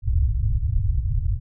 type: low-pass noise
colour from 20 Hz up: white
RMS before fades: -21 dBFS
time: 0.02-1.4 s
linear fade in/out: 50 ms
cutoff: 110 Hz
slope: 48 dB/octave
effects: none